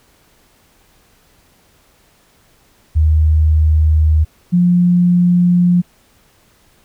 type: tone pair in turn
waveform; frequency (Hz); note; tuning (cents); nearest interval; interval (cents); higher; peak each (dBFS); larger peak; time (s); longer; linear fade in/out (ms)
sine; 77.78 / 176.74; D#2 / F3; 0 / +21; octave + major second; 1421; second; -8; neither; 2.95-4.25 / 4.52-5.82; neither; 20
effects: pink hiss -53 dBFS RMS until 6.84 s